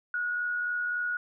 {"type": "tone with amplitude modulation", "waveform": "sine", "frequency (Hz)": 1453, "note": "F#6", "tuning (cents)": -32, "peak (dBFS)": -26, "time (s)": [0.14, 1.17], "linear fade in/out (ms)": 2, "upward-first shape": "sine", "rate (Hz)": 83.6, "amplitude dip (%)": 35, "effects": []}